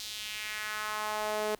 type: tone with high-pass filter sweep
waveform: sawtooth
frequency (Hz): 213.1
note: G#3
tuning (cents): +45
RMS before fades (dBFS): -35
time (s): 0-1.55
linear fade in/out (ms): 0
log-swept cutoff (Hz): 4200 to 460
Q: 2
effects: pink hiss -59 dBFS RMS until 1.59 s